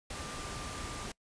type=tone in noise; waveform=sine; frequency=1189 Hz; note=D6; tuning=21 cents sharp; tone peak=-47 dBFS; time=0.14-1.07 s; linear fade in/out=5 ms; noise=pink; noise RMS=-41 dBFS; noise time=0.1-1.12 s; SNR=-9 dB; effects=noise-tail reverb RT60 0.1 s tail -24 dB re dry + resampled to 22050 Hz